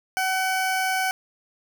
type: tone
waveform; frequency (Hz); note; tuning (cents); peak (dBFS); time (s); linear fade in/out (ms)
20% pulse; 755; F#5; +35; -17; 0.17-1.11; 0
effects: none